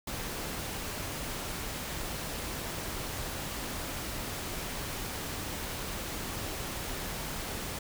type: noise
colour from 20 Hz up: pink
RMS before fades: -37 dBFS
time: 0.07-7.79 s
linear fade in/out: 5 ms
effects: none